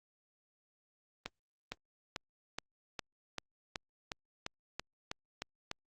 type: accelerating click train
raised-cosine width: 0.2 ms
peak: -20 dBFS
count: 13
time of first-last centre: 1.26-5.714 s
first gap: 460 ms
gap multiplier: 0.96
effects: Opus 32 kbps